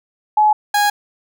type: tone pair in turn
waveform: sine / 30% pulse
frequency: 850 / 824.4 Hz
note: G#5 / G#5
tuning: +40 / -13 cents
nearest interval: minor second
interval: 53 cents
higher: first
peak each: -9 / -10 dBFS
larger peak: first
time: 0.37-0.53 / 0.74-0.9 s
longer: neither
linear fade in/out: 5 ms
effects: none